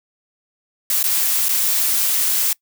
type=noise with dropouts; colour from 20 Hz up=blue; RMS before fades=-18 dBFS; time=0.9-2.53 s; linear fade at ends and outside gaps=2 ms; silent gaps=1.029-1.039 / 1.485-1.491 s; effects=noise-tail reverb RT60 0.1 s tail -24 dB re dry